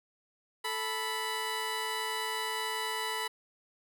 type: tone pair together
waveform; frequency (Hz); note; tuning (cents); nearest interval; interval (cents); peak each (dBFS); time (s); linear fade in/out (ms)
15% pulse; 438.6 / 988; A4 / B5; -6 / 0; octave + major second; 1406; -31 / -27; 0.64-3.28; 10
effects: none